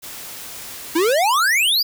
white noise, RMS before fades -34 dBFS, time 0.02-1.14 s, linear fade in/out 20 ms
square exponential sweep, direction up, 308.7 to 5020 Hz, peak -15 dBFS, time 0.95-1.83 s, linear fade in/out 10 ms
effects none

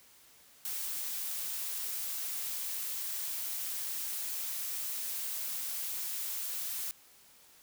blue noise, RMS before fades -37 dBFS, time 0.65-6.91 s, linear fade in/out 0 ms, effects white hiss -60 dBFS RMS until 7.62 s

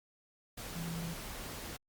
sine tone in noise, 167 Hz, E3, 23 cents sharp, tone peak -38 dBFS, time 0.75-1.14 s, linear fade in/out 10 ms, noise pink, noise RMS -44 dBFS, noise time 0.57-1.77 s, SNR +3 dB, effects Opus 48 kbps

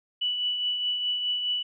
sine tone with tremolo, 2960 Hz, F#7, in tune, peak -23 dBFS, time 0.21-1.63 s, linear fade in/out 10 ms, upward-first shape triangle, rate 4.8 Hz, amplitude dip 45%, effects none

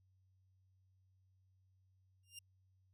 15% pulse tone with exponential growth, 2800 Hz, F7, 4 cents sharp, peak -39 dBFS, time 2.23-2.39 s, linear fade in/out 5 ms, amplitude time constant 34 ms, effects added 94 Hz sine -70 dBFS peak until 2.93 s

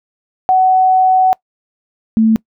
sine tone pair in turn, 749 / 221.8 Hz, F#5 / A3, +21 / +14 cents, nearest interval octave + major sixth, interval 2107 cents, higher first, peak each -7 dBFS, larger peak neither, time 0.49-1.33 / 2.17-2.36 s, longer first, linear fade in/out 0 ms, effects noise-tail reverb RT60 0.1 s tail -24 dB re dry

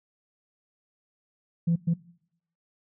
sine tone bursts at uneven times, 168.6 Hz, E3, 39 cents sharp, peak -19 dBFS, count 2, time 1.67-1.76 / 1.87-1.94 s, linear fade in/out 10 ms, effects noise-tail reverb RT60 0.7 s tail -21 dB re dry + tanh soft clip ceiling -17 dBFS

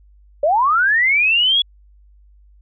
sine linear sweep, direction up, 548 to 3400 Hz, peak -12 dBFS, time 0.43-1.62 s, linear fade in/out 5 ms, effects added 50 Hz sine -46 dBFS peak until 2.61 s

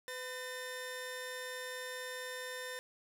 sawtooth tone pair together, 505.1 / 1800 Hz, B4 / A6, +39 / +39 cents, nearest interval octave + minor seventh, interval 2200 cents, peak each -40 / -40 dBFS, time 0.08-2.79 s, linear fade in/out 0 ms, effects none

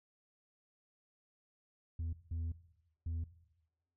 sine tone bursts at uneven times, 82.41 Hz, E2, in tune, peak -33 dBFS, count 3, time 1.99-2.13 / 2.31-2.52 / 3.06-3.24 s, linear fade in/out 5 ms, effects noise-tail reverb RT60 0.9 s tail -17 dB re dry + tanh soft clip ceiling -35 dBFS

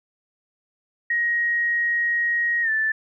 sine tone with pitch glide, 1885 to 1758.8 Hz, A#6 to A6, +19 to -1 cents, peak -19 dBFS, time 1.1-2.92 s, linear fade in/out 5 ms, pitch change -120 cents, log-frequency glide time 2.62-2.7 s, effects none

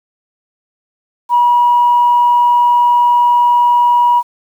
sine tone, 965 Hz, B5, 40 cents flat, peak -6 dBFS, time 1.29-4.23 s, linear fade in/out 50 ms, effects tanh soft clip ceiling -2 dBFS + 7-bit

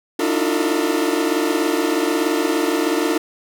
40% pulse tone cluster, 293.2 / 314.4 / 331.2 / 357.7 / 451.1 Hz, D4 / D#4 / E4 / F4 / A4, -3 / +18 / +8 / +41 / +43 cents, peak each -23 dBFS, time 0.19-3.18 s, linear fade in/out 5 ms, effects none

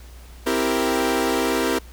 sawtooth chord, C dominant seventh, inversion none, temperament equal, 261.6 / 329.6 / 392 / 466.2 Hz, C4 / E4 / G4 / Bb4, 0 / 0 / 0 / 0 cents, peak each -21 dBFS, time 0.46-1.79 s, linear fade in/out 10 ms, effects added 60 Hz sine -40 dBFS peak until 1.92 s + pink hiss -49 dBFS RMS until 1.92 s

